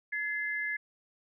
sine tone pair together, 1704.8 / 2070 Hz, G#6 / C7, +45 / -19 cents, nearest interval minor third, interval 336 cents, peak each -33 / -34 dBFS, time 0.12-0.77 s, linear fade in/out 10 ms, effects none

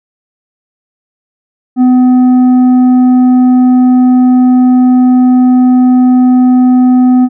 sine tone with tanh clipping, 252 Hz, B3, 35 cents sharp, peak -4 dBFS, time 1.76-7.29 s, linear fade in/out 50 ms, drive 6 dB, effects none

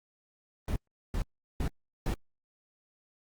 brown noise bursts, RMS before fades -30 dBFS, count 4, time 0.68-2.14 s, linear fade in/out 2 ms, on 80 ms, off 380 ms, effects Opus 24 kbps

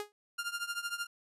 sawtooth tone with exponential decay, 415.3 Hz, G#4, in tune, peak -29 dBFS, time 0-0.12 s, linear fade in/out 0 ms, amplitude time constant 25 ms
sawtooth tone with tremolo, 1400 Hz, F6, 4 cents sharp, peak -28 dBFS, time 0.38-1.07 s, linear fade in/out 10 ms, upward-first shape triangle, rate 13 Hz, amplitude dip 90%
effects resampled to 32000 Hz

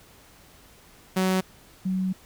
sawtooth / sine tone pair in turn, 187.2 / 187.2 Hz, F#3 / F#3, +20 / +20 cents, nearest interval unison, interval 0 cents, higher neither, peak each -17 / -23 dBFS, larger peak first, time 1.16-1.41 / 1.85-2.13 s, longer second, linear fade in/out 10 ms, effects pink hiss -53 dBFS RMS until 2.25 s

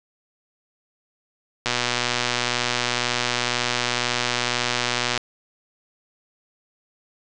click train, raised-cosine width 0.2 ms, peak -4 dBFS, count 430, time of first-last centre 1.66-5.176 s, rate 122 Hz, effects resampled to 22050 Hz

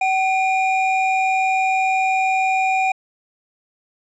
triangle tone pair together, 760 / 2413 Hz, F#5 / D7, +46 / +46 cents, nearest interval octave + minor sixth, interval 2000 cents, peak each -15 / -20 dBFS, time 0.01-2.92 s, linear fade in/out 5 ms, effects resampled to 22050 Hz

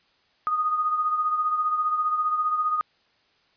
sine beating tone pair, 1238 / 1253 Hz, D#6 / D#6, -9 / +12 cents, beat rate 15 Hz, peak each -22 / -31 dBFS, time 0.47-2.81 s, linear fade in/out 0 ms, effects white hiss -64 dBFS RMS until 3.56 s + resampled to 11025 Hz

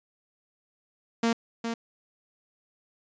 sawtooth tone with echo, 230.6 Hz, A#3, 19 cents flat, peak -18 dBFS, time 1.23-1.33 s, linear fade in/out 5 ms, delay 410 ms, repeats 1, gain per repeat -7 dB, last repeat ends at 1.74 s, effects resampled to 16000 Hz

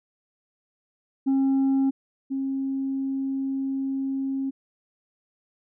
sine tone pair in turn, 270 / 270 Hz, C#4 / C#4, -45 / -45 cents, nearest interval unison, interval 0 cents, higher neither, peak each -16 / -24 dBFS, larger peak first, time 1.26-1.91 / 2.3-4.51 s, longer second, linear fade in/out 20 ms, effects tanh soft clip ceiling -18 dBFS

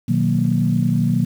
sine chord, B major seventh, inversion none, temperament equal, 123.47 / 155.56 / 185 / 233.1 Hz, B2 / D#3 / F#3 / A#3, 0 / 0 / 0 / 0 cents, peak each -20 dBFS, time 0.08-1.25 s, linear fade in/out 10 ms, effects tanh soft clip ceiling -4 dBFS + 7-bit

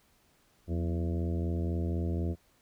harmonic tone with a mistuned harmonic, 84 Hz, E2, 33 cents sharp, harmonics 1 / 2 / 3 / 4 / 5 / 6 / 7 / 8, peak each -30 / -36 / -40 / -39 / -44 / -47 / -49 / -49 dBFS, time 0.67-2.36 s, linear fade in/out 50 ms, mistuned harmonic 2, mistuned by +94 cents, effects pink hiss -67 dBFS RMS until 2.61 s

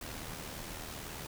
pink noise with amplitude modulation, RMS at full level -41 dBFS, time 0.01-1.27 s, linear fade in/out 5 ms, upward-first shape sine, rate 77.8 Hz, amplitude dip 50%, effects none

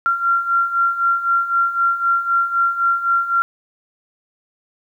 sine beating tone pair, 1373 / 1376.9 Hz, F6 / F6, -30 / -25 cents, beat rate 3.9 Hz, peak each -21 / -16 dBFS, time 0.06-3.42 s, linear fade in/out 0 ms, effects 9-bit

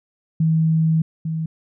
sine tone pair in turn, 160.5 / 160.5 Hz, E3 / E3, -46 / -46 cents, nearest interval unison, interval 0 cents, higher neither, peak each -14 / -21 dBFS, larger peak first, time 0.4-1.02 / 1.25-1.46 s, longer first, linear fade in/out 5 ms, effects none

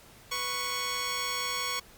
10% pulse tone pair together, 493.9 / 1108.7 Hz, B4 / C#6, 0 / 0 cents, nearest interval octave + major second, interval 1400 cents, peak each -30 / -22 dBFS, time 0.31-1.8 s, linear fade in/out 10 ms, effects pink hiss -54 dBFS RMS until 1.97 s + Opus 48 kbps

